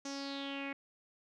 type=tone with low-pass filter sweep; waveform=sawtooth; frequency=277.2 Hz; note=C#4; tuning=in tune; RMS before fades=-41 dBFS; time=0.05-0.73 s; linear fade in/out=5 ms; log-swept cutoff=6200 to 2200 Hz; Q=5.7; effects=none